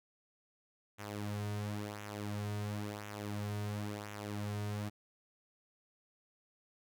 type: tone with flanger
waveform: sawtooth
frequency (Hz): 103.83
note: G#2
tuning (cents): 0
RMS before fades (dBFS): -40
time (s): 0.98-4.9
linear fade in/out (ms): 20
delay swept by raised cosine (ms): 0.21 to 3.71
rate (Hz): 0.96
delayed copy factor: -0.65
effects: none